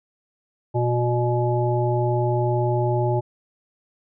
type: harmonic tone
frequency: 121.1 Hz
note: B2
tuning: 34 cents flat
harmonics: 1 / 3 / 5 / 7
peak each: -21 / -24 / -27 / -27 dBFS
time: 0.74-3.21 s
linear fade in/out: 20 ms
effects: none